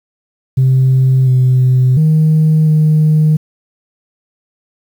sine tone with pitch steps, 131.2 / 128.2 / 156.3 / 154.5 Hz, C3 / C3 / D#3 / D#3, +5 / -35 / +8 / -12 cents, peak -5 dBFS, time 0.57-3.37 s, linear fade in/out 10 ms, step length 700 ms, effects tanh soft clip ceiling -4 dBFS + 7-bit

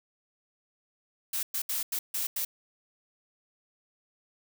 blue noise bursts at uneven times, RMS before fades -31 dBFS, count 6, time 1.33-1.43 / 1.54-1.62 / 1.69-1.83 / 1.92-1.99 / 2.14-2.27 / 2.36-2.45 s, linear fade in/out 5 ms, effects none

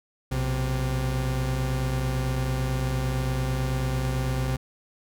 40% pulse tone pair together, 60.51 / 130 Hz, B1 / C3, -35 / -11 cents, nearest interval octave + minor second, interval 1324 cents, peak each -28 / -25 dBFS, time 0.31-4.57 s, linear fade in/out 10 ms, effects none

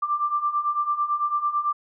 sine beating tone pair, 1174.7 / 1183.7 Hz, D6 / D6, 0 / +13 cents, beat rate 9 Hz, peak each -27 / -23 dBFS, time 0.02-1.73 s, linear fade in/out 10 ms, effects none

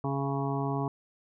harmonic tone with a mistuned harmonic, 138.59 Hz, C#3, in tune, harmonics 1 / 2 / 3 / 5 / 6 / 7 / 8, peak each -31 / -34 / -36 / -38 / -39 / -39 / -40 dBFS, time 0.04-0.88 s, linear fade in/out 2 ms, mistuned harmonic 5, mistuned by -17 cents, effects none

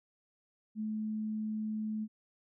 sine tone, 215.9 Hz, A3, 33 cents flat, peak -33 dBFS, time 0.75-2.08 s, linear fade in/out 50 ms, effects none

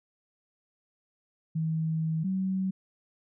sine tone pair in turn, 160 / 189.34 Hz, D#3 / F#3, +49 / +40 cents, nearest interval minor third, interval 291 cents, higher second, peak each -26 dBFS, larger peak neither, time 1.55-2.24 / 2.24-2.71 s, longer first, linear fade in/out 10 ms, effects none

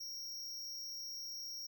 square tone with amplitude modulation, 5588 Hz, F8, in tune, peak -40 dBFS, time 0-1.67 s, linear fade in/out 10 ms, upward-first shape sine, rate 265 Hz, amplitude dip 70%, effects none

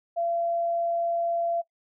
sine tone, 681 Hz, F5, 44 cents flat, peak -24 dBFS, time 0.16-1.62 s, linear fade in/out 20 ms, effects noise-tail reverb RT60 0.1 s tail -18 dB re dry

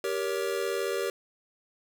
square chord, G diminished, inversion none, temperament just, 392 / 470.4 / 564.5 Hz, G4 / Bb4 / Db5, 0 / +16 / +31 cents, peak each -32 / -33 / -35 dBFS, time 0.04-1.1 s, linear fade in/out 2 ms, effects none

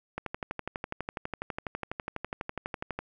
click train, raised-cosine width 0.5 ms, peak -18 dBFS, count 35, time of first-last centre 0.18-2.99 s, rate 12.1 Hz, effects none

